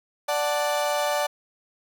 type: chord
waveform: 35% pulse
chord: D major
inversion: none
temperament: equal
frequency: 587.3 / 740 / 880 Hz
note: D5 / F#5 / A5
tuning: 0 / 0 / 0 cents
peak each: -23 / -28 / -27 dBFS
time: 0.28-1.27 s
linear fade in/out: 10 ms
effects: none